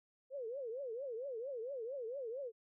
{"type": "tone with vibrato", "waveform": "sine", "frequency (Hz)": 501, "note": "B4", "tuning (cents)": 25, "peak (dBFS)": -40, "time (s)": [0.3, 2.52], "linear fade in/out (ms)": 50, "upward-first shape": "triangle", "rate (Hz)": 4.4, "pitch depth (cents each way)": 260, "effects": []}